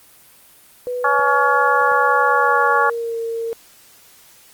sine tone with pitch glide, 494.2 to 458.4 Hz, B4 to A#4, +1 to -29 cents, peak -21 dBFS, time 0.87-3.53 s, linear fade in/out 0 ms, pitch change -130 cents, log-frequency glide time 2.25-3.18 s
harmonic tone, 281.8 Hz, C#4, 29 cents sharp, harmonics 2 / 3 / 4 / 5 / 6, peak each -24 / -19 / -17 / -19 / -22 dBFS, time 1.04-2.9 s, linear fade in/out 5 ms
clicks, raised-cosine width 2 ms, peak -27 / -33 / -29 dBFS, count 3, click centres 1.194 / 1.814 / 1.917 s
effects white hiss -48 dBFS RMS until 4.53 s + Opus 32 kbps

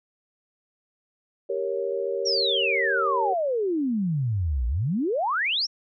sine chord, G diminished, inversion none, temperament equal, 392 / 466.2 / 554.4 Hz, G4 / Bb4 / Db5, 0 / 0 / 0 cents, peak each -29 dBFS, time 1.49-3.34 s, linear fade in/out 10 ms
sine exponential two-way sweep, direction down then up, 5780 to 56.1 to 5780 Hz, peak -22 dBFS, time 2.25-5.67 s, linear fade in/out 20 ms, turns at 4.67 s
effects none

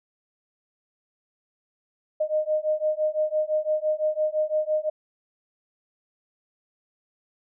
sine beating tone pair, 613 / 618.9 Hz, D#5 / D#5, -26 / -9 cents, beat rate 5.9 Hz, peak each -25 dBFS, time 2.2-4.9 s, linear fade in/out 10 ms, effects none

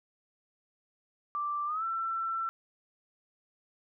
sine tone with pitch glide, 1174.7 to 1341.6 Hz, D6 to E6, 0 to +30 cents, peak -30 dBFS, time 1.35-2.49 s, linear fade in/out 0 ms, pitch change +230 cents, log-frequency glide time 1.66-1.84 s, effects none

